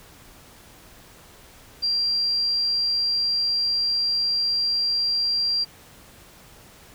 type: tone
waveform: sine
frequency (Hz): 4744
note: D8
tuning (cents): +17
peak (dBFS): -20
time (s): 1.82-5.65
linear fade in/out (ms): 20
effects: pink hiss -49 dBFS RMS until 6.94 s